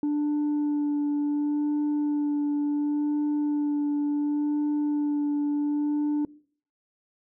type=tone with vibrato; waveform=sine; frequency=293.7 Hz; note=D4; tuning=in tune; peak=-20 dBFS; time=0.03-6.25 s; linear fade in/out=2 ms; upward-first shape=sine; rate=0.7 Hz; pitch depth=13 cents each way; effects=noise-tail reverb RT60 0.5 s tail -22 dB re dry + tanh soft clip ceiling -22 dBFS